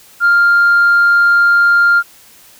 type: tone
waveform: sine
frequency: 1399 Hz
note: F6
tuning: 3 cents sharp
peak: -5 dBFS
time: 0.2-2.03 s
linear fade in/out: 50 ms
effects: tanh soft clip ceiling -4 dBFS + white hiss -43 dBFS RMS until 2.59 s